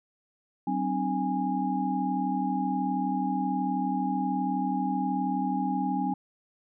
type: tone cluster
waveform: sine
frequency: 188.9 / 261.5 / 300.2 / 822 Hz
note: F#3 / C4 / D4 / G#5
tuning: +36 / -1 / +38 / -18 cents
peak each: -31 / -30 / -34 / -30 dBFS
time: 0.67-6.14 s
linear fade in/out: 5 ms
effects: none